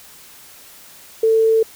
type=tone; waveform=sine; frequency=445.9 Hz; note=A4; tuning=23 cents sharp; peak=-11 dBFS; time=1.23-1.63 s; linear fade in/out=5 ms; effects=white hiss -43 dBFS RMS until 1.75 s